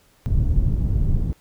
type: low-pass noise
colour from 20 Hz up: pink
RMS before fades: -19 dBFS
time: 0.26-1.33 s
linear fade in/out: 0 ms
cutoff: 120 Hz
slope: 12 dB/octave
effects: pink hiss -58 dBFS RMS until 1.4 s